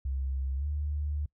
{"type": "tone with pitch glide", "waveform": "sine", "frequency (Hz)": [66.8, 73.69], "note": ["C2", "D2"], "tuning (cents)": [36, 6], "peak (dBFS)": -29, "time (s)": [0.05, 1.26], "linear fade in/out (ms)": 5, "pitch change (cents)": 170, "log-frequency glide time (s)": [0.56, 0.66], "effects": ["noise-tail reverb RT60 0.1 s tail -24 dB re dry"]}